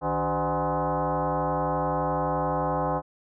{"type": "tone with frequency modulation", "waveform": "sine", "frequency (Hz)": 157.3, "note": "D#3", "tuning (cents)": 19, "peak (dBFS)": -23, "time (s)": [0.01, 3.02], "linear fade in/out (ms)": 50, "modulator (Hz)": 223, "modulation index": 4.3, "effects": []}